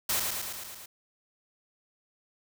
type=noise with echo; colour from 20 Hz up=white; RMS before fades=-28 dBFS; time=0.09-0.2 s; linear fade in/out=5 ms; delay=110 ms; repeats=6; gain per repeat=-3 dB; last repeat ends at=0.86 s; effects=none